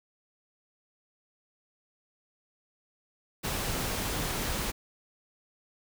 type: noise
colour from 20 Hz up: pink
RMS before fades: -32 dBFS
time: 3.43-4.72 s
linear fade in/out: 20 ms
effects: none